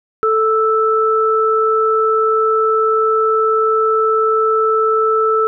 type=tone pair together; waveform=sine; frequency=440 / 1318.5 Hz; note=A4 / E6; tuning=0 / 0 cents; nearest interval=octave + perfect fifth; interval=1900 cents; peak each=-14 dBFS; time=0.23-5.47 s; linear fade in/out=0 ms; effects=none